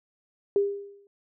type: tone with exponential decay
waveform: sine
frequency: 401.8 Hz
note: G4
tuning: 43 cents sharp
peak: -17 dBFS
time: 0.56-1.07 s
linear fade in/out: 1 ms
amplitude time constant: 110 ms
effects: none